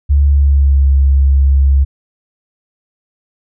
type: tone with pitch glide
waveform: sine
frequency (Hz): 71.1 to 68.48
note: C#2 to C#2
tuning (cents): +45 to -20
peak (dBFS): -6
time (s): 0.09-1.85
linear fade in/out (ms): 20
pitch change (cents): -65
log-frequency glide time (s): 0.26-0.87
effects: none